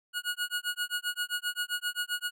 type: tone with tremolo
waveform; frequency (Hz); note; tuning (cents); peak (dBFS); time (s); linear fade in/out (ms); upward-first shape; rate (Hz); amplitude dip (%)
25% pulse; 1450; F#6; -35; -24; 0.13-2.31; 50; sine; 7.6; 100
effects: none